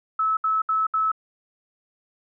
sine tone bursts, 1300 Hz, E6, 24 cents flat, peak -19 dBFS, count 4, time 0.19-1.117 s, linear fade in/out 5 ms, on 180 ms, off 69 ms, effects none

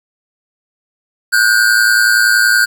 square tone pair together, 1457.4 / 1568 Hz, F#6 / G6, -27 / 0 cents, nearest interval minor second, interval 127 cents, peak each -12 dBFS, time 1.32-2.66 s, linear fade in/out 20 ms, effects 7-bit

